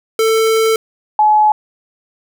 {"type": "tone pair in turn", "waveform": ["square", "sine"], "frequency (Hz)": [444.7, 851.2], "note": ["A4", "G#5"], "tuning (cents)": [18, 42], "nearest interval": "major seventh", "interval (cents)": 1124, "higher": "second", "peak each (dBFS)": [-11, -7], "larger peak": "second", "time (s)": [[0.19, 0.76], [1.19, 1.52]], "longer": "first", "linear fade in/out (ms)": 2, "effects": []}